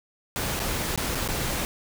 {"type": "noise with dropouts", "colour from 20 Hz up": "pink", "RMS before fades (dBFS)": -28, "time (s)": [0.36, 1.65], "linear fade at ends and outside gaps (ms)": 0, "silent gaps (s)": [[0.593, 0.6], [0.96, 0.976], [1.149, 1.154], [1.277, 1.287]], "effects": []}